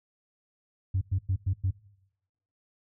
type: tone bursts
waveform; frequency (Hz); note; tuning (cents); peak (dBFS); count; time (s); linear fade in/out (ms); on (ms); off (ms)
sine; 94.6; F#2; +39; -22; 5; 0.94-1.71; 10; 74; 100
effects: noise-tail reverb RT60 0.9 s tail -23 dB re dry + tanh soft clip ceiling -20 dBFS